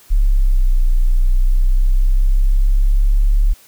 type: linear two-way sweep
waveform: sine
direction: down then up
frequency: 35.75 to 30 to 35.75 Hz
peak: -9 dBFS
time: 0.1-3.54 s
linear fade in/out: 20 ms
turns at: 0.83 s
effects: white hiss -47 dBFS RMS until 3.67 s